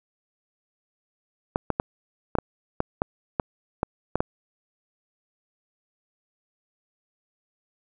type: clicks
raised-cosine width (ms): 1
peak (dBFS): -8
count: 11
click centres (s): 1.559 / 1.703 / 1.799 / 2.353 / 2.386 / 2.804 / 3.019 / 3.398 / 3.831 / 4.156 / 4.205
effects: none